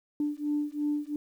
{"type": "beating tone pair", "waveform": "sine", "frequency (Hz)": [293.7, 296.6], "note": ["D4", "D4"], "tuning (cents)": [0, 17], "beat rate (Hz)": 2.9, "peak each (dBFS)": -30, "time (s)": [0.2, 1.16], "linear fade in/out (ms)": 2, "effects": ["tanh soft clip ceiling -20 dBFS", "10-bit"]}